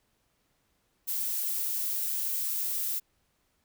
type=noise; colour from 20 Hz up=violet; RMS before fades=-31 dBFS; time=1.07-3 s; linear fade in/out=20 ms; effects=pink hiss -73 dBFS RMS until 3.64 s